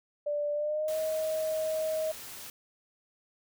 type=tone with pitch glide; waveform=sine; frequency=587.3 to 629.5 Hz; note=D5 to D#5; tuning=0 to +20 cents; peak=-28 dBFS; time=0.26-2.12 s; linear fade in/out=10 ms; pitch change=+120 cents; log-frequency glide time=0.53-0.97 s
type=noise; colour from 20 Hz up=white; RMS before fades=-44 dBFS; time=0.88-2.5 s; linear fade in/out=2 ms
effects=none